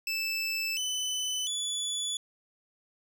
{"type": "tone with pitch steps", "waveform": "25% pulse", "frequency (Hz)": [2637, 3012, 3440], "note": ["E7", "F#7", "A7"], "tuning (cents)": [0, 30, -40], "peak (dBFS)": -26, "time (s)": [0.07, 2.17], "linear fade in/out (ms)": 2, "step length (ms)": 700, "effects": []}